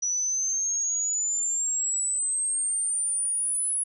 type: exponential sweep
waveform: sine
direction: up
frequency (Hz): 5860 to 10320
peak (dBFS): -24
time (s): 0.02-3.84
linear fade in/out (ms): 10
effects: none